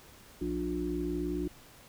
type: harmonic tone with a mistuned harmonic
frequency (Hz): 59.4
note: A#1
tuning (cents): +33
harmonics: 1 / 3 / 5 / 6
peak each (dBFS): -39 / -39 / -34 / -35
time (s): 0.41-1.48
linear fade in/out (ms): 5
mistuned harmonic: 1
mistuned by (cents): +42
effects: pink hiss -55 dBFS RMS until 1.88 s